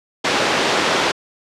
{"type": "band-pass noise", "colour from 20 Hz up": "pink", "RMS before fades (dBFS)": -18, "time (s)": [0.24, 1.12], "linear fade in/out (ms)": 10, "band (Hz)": [310, 4600], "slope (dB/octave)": 12, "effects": ["low-pass 9000 Hz 12 dB/octave"]}